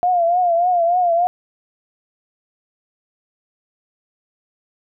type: tone with vibrato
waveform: sine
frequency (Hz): 700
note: F5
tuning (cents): +4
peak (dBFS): -13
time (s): 0.03-1.27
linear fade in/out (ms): 0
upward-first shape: triangle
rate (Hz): 3.4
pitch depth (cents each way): 91
effects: none